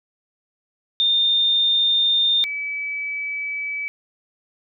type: tone pair in turn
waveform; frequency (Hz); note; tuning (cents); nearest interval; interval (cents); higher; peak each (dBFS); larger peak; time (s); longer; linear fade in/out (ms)
sine; 3626 / 2294; A#7 / D7; -49 / -41; minor sixth; 792; first; -15 / -24; first; 1-2.44 / 2.44-3.88; neither; 0
effects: none